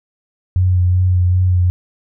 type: tone with vibrato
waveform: sine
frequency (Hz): 90.7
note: F#2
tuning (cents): -34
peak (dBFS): -10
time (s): 0.56-1.7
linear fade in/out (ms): 0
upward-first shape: sine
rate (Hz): 2.6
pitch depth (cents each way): 24
effects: none